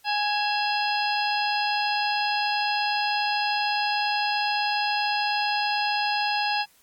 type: harmonic tone with a mistuned harmonic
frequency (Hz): 830.6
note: G#5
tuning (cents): 0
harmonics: 1 / 2 / 3 / 4 / 5 / 6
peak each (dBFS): -25 / -31 / -30 / -35 / -34 / -32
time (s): 0.04-6.66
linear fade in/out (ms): 50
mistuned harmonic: 3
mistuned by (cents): +130
effects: white hiss -60 dBFS RMS until 6.82 s + AAC 64 kbps